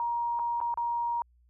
sine tone with dropouts, 944 Hz, A#5, 22 cents sharp, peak -27 dBFS, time 0-1.22 s, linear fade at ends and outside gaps 1 ms, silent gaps 0.391-0.395 / 0.603-0.613 / 0.741-0.774 s, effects added 60 Hz sine -60 dBFS peak until 1.49 s

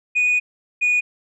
sine tone pair in turn, 2472 / 2461 Hz, D#7 / D#7, -12 / -20 cents, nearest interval unison, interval 8 cents, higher first, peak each -13 dBFS, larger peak neither, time 0.15-0.4 / 0.81-1.01 s, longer first, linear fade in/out 20 ms, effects tanh soft clip ceiling -13 dBFS

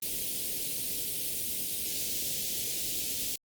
white band-stop noise, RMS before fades -33 dBFS, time 0.02-3.36 s, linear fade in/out 5 ms, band 520 to 2700 Hz, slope 24 dB/octave, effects Opus 32 kbps

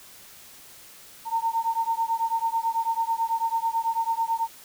sine beating tone pair, 907 / 916.1 Hz, A#5 / A#5, -48 / -30 cents, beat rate 9.1 Hz, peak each -26 dBFS, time 1.25-4.48 s, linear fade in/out 50 ms, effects white hiss -48 dBFS RMS until 4.64 s

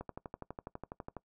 click train, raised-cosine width 1 ms, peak -27 dBFS, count 15, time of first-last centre 0.01-1.167 s, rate 12.1 Hz, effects noise-tail reverb RT60 0.1 s tail -21 dB re dry

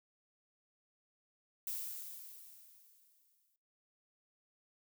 violet noise with exponential decay, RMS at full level -39 dBFS, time 1.67-3.56 s, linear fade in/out 1 ms, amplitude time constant 410 ms, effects noise-tail reverb RT60 0.4 s tail -20 dB re dry

